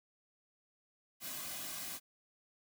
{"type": "noise with comb filter", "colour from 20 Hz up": "white", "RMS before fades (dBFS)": -43, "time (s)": [1.2, 2], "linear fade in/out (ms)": 50, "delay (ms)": 2.2, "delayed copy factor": -0.75, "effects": []}